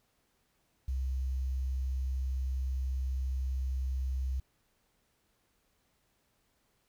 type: tone with quantisation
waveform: sine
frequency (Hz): 65.2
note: C2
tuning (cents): -5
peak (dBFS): -30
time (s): 0.88-4.4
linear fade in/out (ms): 5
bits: 10
effects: pink hiss -74 dBFS RMS until 6.88 s